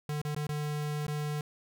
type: tone with dropouts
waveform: square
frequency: 149.1 Hz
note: D3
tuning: 27 cents sharp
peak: -32 dBFS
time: 0.09-1.41 s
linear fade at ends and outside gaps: 2 ms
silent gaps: 0.216-0.25 / 0.348-0.363 / 0.469-0.491 / 1.067-1.08 s
effects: none